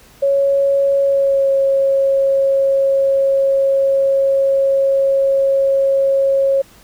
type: tone with pitch glide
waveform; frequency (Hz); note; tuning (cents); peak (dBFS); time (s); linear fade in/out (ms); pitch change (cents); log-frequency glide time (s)
sine; 554.4 to 545.5; C#5 to C#5; 0 to -28; -11; 0.22-6.62; 10; -28; 1.04-1.51
effects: pink hiss -46 dBFS RMS until 6.83 s